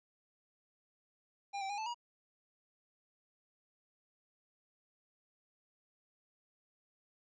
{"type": "tone with pitch steps", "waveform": "square", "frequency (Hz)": [801, 776, 816, 876, 956], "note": ["G5", "G5", "G#5", "A5", "A#5"], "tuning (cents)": [37, -18, -31, -8, 43], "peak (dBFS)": -38, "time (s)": [1.53, 1.945], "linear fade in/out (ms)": 20, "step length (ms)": 83, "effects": ["resampled to 16000 Hz"]}